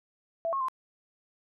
sine tone with pitch steps, 665 / 1085 / 1043 Hz, E5 / C#6 / C6, +15 / -37 / -6 cents, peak -27 dBFS, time 0.45-0.684 s, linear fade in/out 0 ms, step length 78 ms, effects none

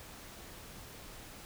silence, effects pink hiss -50 dBFS RMS until 1.45 s

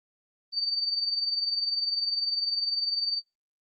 sine tone with tremolo, 4598 Hz, D8, 37 cents flat, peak -23 dBFS, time 0.52-3.22 s, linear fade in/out 50 ms, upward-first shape sine, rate 20 Hz, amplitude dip 60%, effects noise-tail reverb RT60 0.2 s tail -24 dB re dry + Opus 24 kbps

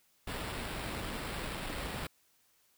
pink noise with sample-and-hold, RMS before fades -39 dBFS, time 0.27-2.07 s, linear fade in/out 5 ms, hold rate 6300 Hz, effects white hiss -70 dBFS RMS until 2.77 s

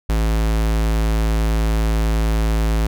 square tone, 54.6 Hz, A1, 13 cents flat, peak -16 dBFS, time 0.09-2.87 s, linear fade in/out 5 ms, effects none

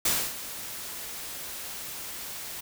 white noise with ADSR envelope, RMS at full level -24 dBFS, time 0.05-2.61 s, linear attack 5 ms, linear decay 270 ms, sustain -14 dB, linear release 11 ms, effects none

